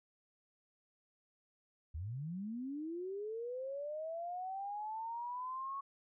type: linear sweep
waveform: sine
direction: up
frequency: 70.4 to 1111 Hz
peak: -39 dBFS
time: 1.94-5.81 s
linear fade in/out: 10 ms
effects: none